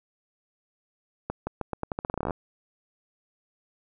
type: accelerating click train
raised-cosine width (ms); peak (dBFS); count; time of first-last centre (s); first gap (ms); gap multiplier
1; -15; 18; 1.3-2.308; 170; 0.84
effects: none